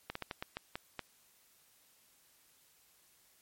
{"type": "slowing click train", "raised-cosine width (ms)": 0.3, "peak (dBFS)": -22, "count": 8, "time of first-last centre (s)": [0.1, 0.993], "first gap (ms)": 54, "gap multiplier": 1.28, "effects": ["white hiss -67 dBFS RMS until 3.41 s", "MP3 64 kbps"]}